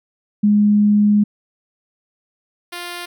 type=tone pair in turn; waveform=sine / 5% pulse; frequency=207.7 / 350.3 Hz; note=G#3 / F4; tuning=0 / +5 cents; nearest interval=major sixth; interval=905 cents; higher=second; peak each=-10 / -16 dBFS; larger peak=first; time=0.43-1.24 / 2.72-3.06 s; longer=first; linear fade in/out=10 ms; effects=none